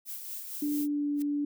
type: noise with tremolo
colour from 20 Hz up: violet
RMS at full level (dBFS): -38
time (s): 0.05-0.88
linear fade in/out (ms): 50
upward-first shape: sine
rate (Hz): 4.4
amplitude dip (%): 40
type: tone with pitch glide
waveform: sine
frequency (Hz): 293.7 to 290.2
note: D4 to D4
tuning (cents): 0 to -21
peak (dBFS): -27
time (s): 0.62-1.45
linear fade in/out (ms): 5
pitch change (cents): -21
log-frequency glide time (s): 0.74-1.09
type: noise with exponential growth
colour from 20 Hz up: blue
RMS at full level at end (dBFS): -41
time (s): 1.14-1.22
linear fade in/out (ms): 1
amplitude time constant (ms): 17
effects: none